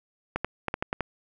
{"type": "clicks", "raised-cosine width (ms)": 0.5, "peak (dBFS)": -12, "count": 7, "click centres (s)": [0.36, 0.446, 0.683, 0.741, 0.825, 0.929, 1.007], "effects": []}